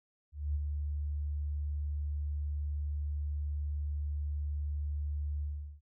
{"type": "tone with ADSR envelope", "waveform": "sine", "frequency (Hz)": 73.42, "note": "D2", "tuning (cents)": 0, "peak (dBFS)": -28, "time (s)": [0.32, 5.81], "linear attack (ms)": 230, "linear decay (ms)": 28, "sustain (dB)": -4, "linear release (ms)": 390, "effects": []}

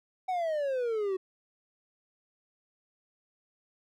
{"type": "exponential sweep", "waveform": "triangle", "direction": "down", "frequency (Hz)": [759, 370], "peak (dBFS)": -26, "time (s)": [0.28, 1.17], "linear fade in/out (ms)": 10, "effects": []}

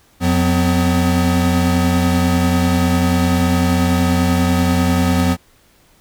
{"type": "tone cluster", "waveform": "square", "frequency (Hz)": [87.7, 179.5, 252.9], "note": ["F2", "F3", "B3"], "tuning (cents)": [8, 48, 41], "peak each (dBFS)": -18, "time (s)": [0.2, 5.37], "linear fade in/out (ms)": 50, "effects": ["pink hiss -53 dBFS RMS until 6 s"]}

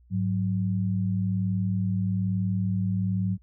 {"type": "tone pair together", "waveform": "sine", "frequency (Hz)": [103.86, 185], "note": ["G#2", "F#3"], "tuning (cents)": [1, 0], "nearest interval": "minor seventh", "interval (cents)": 999, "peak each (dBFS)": -26, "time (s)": [0.1, 3.38], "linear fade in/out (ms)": 50, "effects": ["added 60 Hz sine -54 dBFS peak until 3.42 s"]}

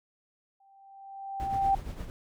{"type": "tone with exponential growth", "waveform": "sine", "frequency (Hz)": 784, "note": "G5", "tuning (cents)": 0, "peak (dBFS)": -20, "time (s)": [0.6, 1.75], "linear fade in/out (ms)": 5, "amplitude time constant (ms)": 250}
{"type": "noise with tremolo", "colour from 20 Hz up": "brown", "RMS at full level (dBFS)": -36, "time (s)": [1.4, 2.1], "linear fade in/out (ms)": 0, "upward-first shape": "triangle", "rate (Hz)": 8.6, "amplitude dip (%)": 65}
{"effects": []}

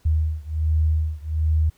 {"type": "beating tone pair", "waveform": "sine", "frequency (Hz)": [77.78, 79.08], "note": ["D#2", "D#2"], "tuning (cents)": [0, 29], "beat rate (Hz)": 1.3, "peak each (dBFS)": [-21, -22], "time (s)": [0.05, 1.7], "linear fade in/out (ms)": 10, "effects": ["pink hiss -60 dBFS RMS until 1.77 s"]}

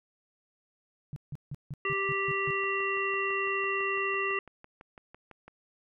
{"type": "tone bursts", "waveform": "sine", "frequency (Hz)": 143.7, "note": "D3", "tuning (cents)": -37, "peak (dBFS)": -34, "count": 8, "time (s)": [1.13, 2.506], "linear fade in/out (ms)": 0, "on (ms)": 32, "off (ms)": 160}
{"type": "harmonic tone", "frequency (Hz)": 392, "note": "G4", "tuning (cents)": 0, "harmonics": [1, 3, 5, 7], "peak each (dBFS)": [-33, -33, -33, -33], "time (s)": [1.85, 4.39], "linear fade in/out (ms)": 2}
{"type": "click train", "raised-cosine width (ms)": 0.5, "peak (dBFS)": -33, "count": 19, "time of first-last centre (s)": [2.47, 5.48], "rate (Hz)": 5.98}
{"effects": []}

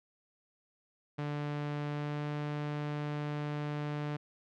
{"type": "tone with pitch glide", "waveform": "sawtooth", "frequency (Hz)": [146.83, 147.94], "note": ["D3", "D3"], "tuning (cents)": [0, 13], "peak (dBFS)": -30, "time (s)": [1.18, 4.17], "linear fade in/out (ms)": 10, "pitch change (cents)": 13, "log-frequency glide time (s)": [1.87, 2.28], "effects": ["low-pass 3000 Hz 12 dB/octave"]}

